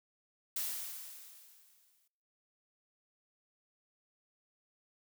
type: noise with exponential decay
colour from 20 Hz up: blue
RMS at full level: -35 dBFS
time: 0.56-2.08 s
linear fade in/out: 5 ms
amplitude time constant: 330 ms
effects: noise-tail reverb RT60 1.0 s tail -26 dB re dry

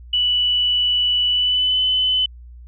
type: tone with pitch glide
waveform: sine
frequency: 2960 to 3020 Hz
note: F#7 to F#7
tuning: 0 to +35 cents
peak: -15 dBFS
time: 0.13-2.26 s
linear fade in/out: 5 ms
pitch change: +35 cents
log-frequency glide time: 1.29-1.8 s
effects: added 60 Hz sine -37 dBFS peak until 2.67 s

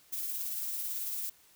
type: noise with tremolo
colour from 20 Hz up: violet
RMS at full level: -35 dBFS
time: 0.12-1.3 s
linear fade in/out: 10 ms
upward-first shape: sine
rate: 18 Hz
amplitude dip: 25%
effects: white hiss -62 dBFS RMS until 1.55 s

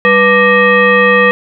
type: tone with frequency modulation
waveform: sine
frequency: 1179 Hz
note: D6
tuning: 6 cents sharp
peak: -5 dBFS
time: 0.05-1.31 s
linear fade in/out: 0 ms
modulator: 688 Hz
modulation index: 1.7
effects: none

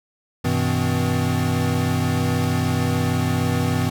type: tone cluster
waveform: square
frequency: 96.5 / 123 / 160.3 / 252.5 Hz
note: G2 / B2 / E3 / B3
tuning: -27 / -7 / -48 / +39 cents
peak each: -25 dBFS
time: 0.44-3.9 s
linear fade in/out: 10 ms
effects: none

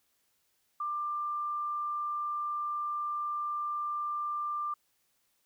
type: tone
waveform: sine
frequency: 1188 Hz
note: D6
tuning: 20 cents sharp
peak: -31 dBFS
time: 0.8-4.74 s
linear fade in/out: 5 ms
effects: white hiss -74 dBFS RMS until 5.45 s

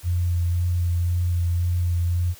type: tone with vibrato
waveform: sine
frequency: 87.31 Hz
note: F2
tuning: in tune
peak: -19 dBFS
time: 0.03-2.35 s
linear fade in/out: 50 ms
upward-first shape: sine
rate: 1.9 Hz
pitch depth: 17 cents each way
effects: white hiss -47 dBFS RMS until 2.39 s

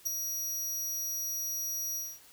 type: tone with ADSR envelope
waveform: sawtooth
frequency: 5760 Hz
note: F#8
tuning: 47 cents flat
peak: -23 dBFS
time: 0.05-2.2 s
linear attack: 21 ms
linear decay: 3 ms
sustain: -7 dB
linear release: 240 ms
effects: white hiss -57 dBFS RMS until 2.32 s

